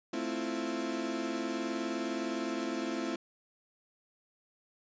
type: chord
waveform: 35% pulse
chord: F major seventh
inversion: first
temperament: equal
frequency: 220 / 261.6 / 329.6 / 349.2 Hz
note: A3 / C4 / E4 / F4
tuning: 0 / 0 / 0 / 0 cents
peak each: -39 / -36 / -35 / -39 dBFS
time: 0.13-3.16 s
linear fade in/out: 5 ms
effects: resampled to 16000 Hz